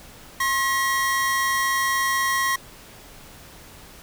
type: tone pair together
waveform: 45% pulse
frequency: 1072.1 / 1912 Hz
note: C6 / A#6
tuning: +42 / +43 cents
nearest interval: minor seventh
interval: 1001 cents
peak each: -23 dBFS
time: 0.4-2.56 s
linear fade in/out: 5 ms
effects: pink hiss -45 dBFS RMS until 4.02 s